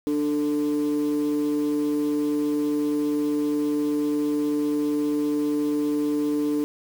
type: tone pair together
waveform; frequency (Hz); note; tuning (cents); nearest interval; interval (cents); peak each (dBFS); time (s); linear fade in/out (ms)
sine; 295.3 / 444.2; D4 / A4; +10 / +16; perfect fifth; 706; -20 / -26; 0.07-6.64; 0
effects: tanh soft clip ceiling -18 dBFS + 7-bit